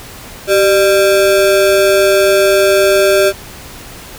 square ring-modulated tone, 493.9 Hz, B4, in tune, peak -5 dBFS, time 0.47-3.33 s, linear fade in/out 50 ms, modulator 107 Hz, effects pink hiss -32 dBFS RMS until 4.18 s

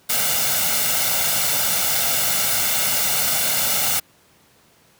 white noise with comb filter, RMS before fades -20 dBFS, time 0.09-4 s, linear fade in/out 10 ms, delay 1.4 ms, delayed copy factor +0.65, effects pink hiss -55 dBFS RMS until 4.99 s + high-pass 100 Hz 12 dB/octave

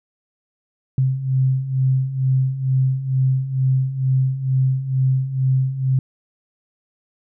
sine beating tone pair, 130 / 132.2 Hz, C3 / C3, -11 / +18 cents, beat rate 2.2 Hz, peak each -22 / -17 dBFS, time 0.98-5.99 s, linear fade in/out 2 ms, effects none

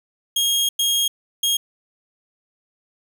sawtooth tone bursts at uneven times, 3257 Hz, G#7, 34 cents flat, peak -14 dBFS, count 3, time 0.36-0.69 / 0.79-1.08 / 1.43-1.57 s, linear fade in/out 5 ms, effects 9-bit

